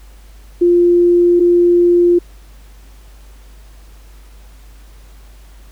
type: tone pair in turn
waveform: sine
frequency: 349.2 / 349.2 Hz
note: F4 / F4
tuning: 0 / 0 cents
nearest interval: unison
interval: 0 cents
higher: neither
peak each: -7 dBFS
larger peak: neither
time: 0.61-1.4 / 1.4-2.19 s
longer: neither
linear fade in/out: 10 ms
effects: added 50 Hz sine -37 dBFS peak until 5.71 s + pink hiss -49 dBFS RMS until 5.71 s